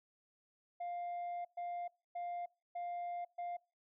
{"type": "tone bursts at uneven times", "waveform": "sine", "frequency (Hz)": 701, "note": "F5", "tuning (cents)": 6, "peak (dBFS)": -36, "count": 5, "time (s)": [[0.8, 1.45], [1.57, 1.88], [2.15, 2.46], [2.75, 3.25], [3.38, 3.57]], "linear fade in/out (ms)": 10, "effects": ["noise-tail reverb RT60 0.3 s tail -26 dB re dry", "tanh soft clip ceiling -38 dBFS"]}